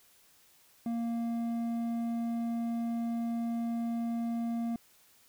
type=tone with hard clipping; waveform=sine; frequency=232.5 Hz; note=A#3; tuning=4 cents flat; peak=-32 dBFS; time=0.86-4.76 s; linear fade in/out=2 ms; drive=6 dB; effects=white hiss -63 dBFS RMS until 5.28 s